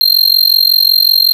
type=tone with amplitude modulation; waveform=square; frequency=4186 Hz; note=C8; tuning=in tune; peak=-3 dBFS; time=0.01-1.33 s; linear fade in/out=0 ms; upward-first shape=sine; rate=45.4 Hz; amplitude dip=100%; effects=7-bit